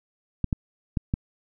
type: clicks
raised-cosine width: 5 ms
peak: -11 dBFS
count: 4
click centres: 0.443 / 0.528 / 0.972 / 1.139 s
effects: none